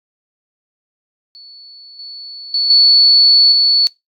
sine tone with level steps, 4435 Hz, C#8, in tune, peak -35 / -28 / -12 / -5 / -8 dBFS, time 1.35-3.87 s, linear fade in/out 0 ms, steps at 1.99 / 2.54 / 2.7 / 3.52 s, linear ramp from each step 2 ms, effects noise-tail reverb RT60 0.2 s tail -24 dB re dry + AAC 64 kbps

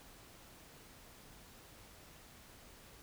silence, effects pink hiss -58 dBFS RMS until 3.02 s

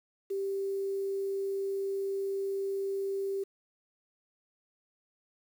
sine tone with quantisation, 392 Hz, G4, in tune, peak -30 dBFS, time 0.3-3.44 s, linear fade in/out 10 ms, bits 9, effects none

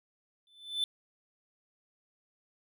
triangle tone with exponential growth, 3520 Hz, A7, in tune, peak -24 dBFS, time 0.47-0.84 s, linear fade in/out 1 ms, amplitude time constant 79 ms, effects none

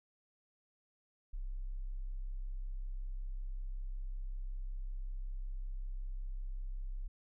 sine tone, 32.67 Hz, C1, 2 cents flat, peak -37 dBFS, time 1.33-7.08 s, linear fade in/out 10 ms, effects none

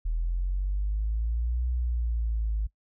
sine linear two-way sweep, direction up then down, 39.59 to 61.74 to 52.1 Hz, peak -24 dBFS, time 0.05-2.67 s, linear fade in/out 10 ms, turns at 1.68 s, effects noise-tail reverb RT60 0.1 s tail -21 dB re dry + tanh soft clip ceiling -20 dBFS

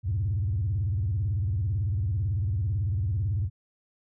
sine tone with vibrato, 96 Hz, G2, 36 cents flat, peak -23 dBFS, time 0.03-3.5 s, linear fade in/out 50 ms, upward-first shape square, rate 18 Hz, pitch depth 240 cents each way, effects tanh soft clip ceiling -20 dBFS

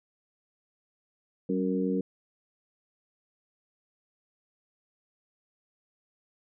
harmonic tone with a mistuned harmonic, 92.7 Hz, F#2, 4 cents sharp, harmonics 2 / 3 / 4 / 5, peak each -29 / -30 / -35 / -32 dBFS, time 1.49-2.01 s, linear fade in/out 5 ms, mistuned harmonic 2, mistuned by +50 cents, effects none

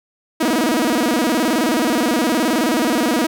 sawtooth tone with vibrato, 277.4 Hz, C#4, 1 cent sharp, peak -11 dBFS, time 0.4-3.27 s, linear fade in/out 10 ms, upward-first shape square, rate 19 Hz, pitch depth 250 cents each way, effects none

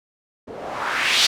blue noise with low-pass filter sweep, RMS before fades -22 dBFS, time 0.47-1.27 s, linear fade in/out 10 ms, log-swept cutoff 370 to 4400 Hz, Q 1.9, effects none

